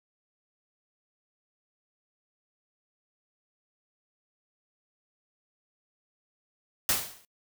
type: noise with exponential decay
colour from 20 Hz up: white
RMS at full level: -22 dBFS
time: 6.89-7.25 s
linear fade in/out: 1 ms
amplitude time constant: 77 ms
effects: noise-tail reverb RT60 0.1 s tail -25 dB re dry